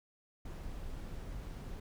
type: noise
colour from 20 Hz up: brown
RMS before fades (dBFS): -43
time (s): 0.45-1.8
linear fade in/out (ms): 5
effects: none